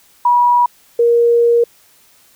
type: tone pair in turn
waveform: sine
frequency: 969 / 471 Hz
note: B5 / A#4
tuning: -33 / +18 cents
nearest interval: octave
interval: 1249 cents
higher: first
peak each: -8 dBFS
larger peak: neither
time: 0.25-0.66 / 0.99-1.64 s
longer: second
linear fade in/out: 5 ms
effects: white hiss -50 dBFS RMS until 2.35 s